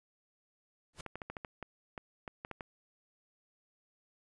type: noise with exponential growth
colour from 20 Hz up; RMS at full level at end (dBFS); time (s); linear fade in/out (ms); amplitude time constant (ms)
pink; -40; 0.93-1.01; 5; 16
type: clicks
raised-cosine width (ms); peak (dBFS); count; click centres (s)
0.5; -26; 12; 1.063 / 1.156 / 1.218 / 1.3 / 1.368 / 1.448 / 1.627 / 1.978 / 2.278 / 2.449 / 2.513 / 2.608
effects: resampled to 22050 Hz